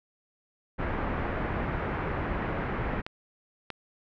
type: low-pass noise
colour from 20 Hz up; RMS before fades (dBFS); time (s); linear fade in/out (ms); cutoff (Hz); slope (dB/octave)
pink; -31; 0.78-3.02; 20; 2000; 24
type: clicks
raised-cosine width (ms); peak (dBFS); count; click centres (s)
0.3; -19; 2; 3.065 / 3.703
effects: none